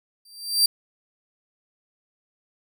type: tone with exponential growth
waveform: sawtooth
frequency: 4699 Hz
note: D8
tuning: in tune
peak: -10 dBFS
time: 0.25-0.66 s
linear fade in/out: 5 ms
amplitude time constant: 89 ms
effects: none